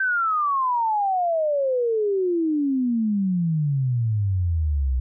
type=exponential sweep; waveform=sine; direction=down; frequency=1568 to 61.74 Hz; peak=-19 dBFS; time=0-5 s; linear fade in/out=5 ms; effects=none